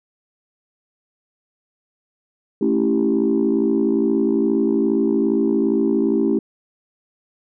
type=chord; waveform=sine; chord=A dominant seventh; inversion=none; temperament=equal; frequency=220 / 277.2 / 329.6 / 392 Hz; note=A3 / C#4 / E4 / G4; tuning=0 / 0 / 0 / 0 cents; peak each=-20 dBFS; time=2.61-6.39 s; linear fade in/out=5 ms; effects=tanh soft clip ceiling -8 dBFS